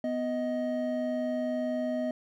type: tone pair together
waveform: triangle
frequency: 248.8 / 627 Hz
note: B3 / D#5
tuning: +13 / +13 cents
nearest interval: octave + major third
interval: 1600 cents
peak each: -29 / -29 dBFS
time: 0.04-2.11 s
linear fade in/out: 2 ms
effects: none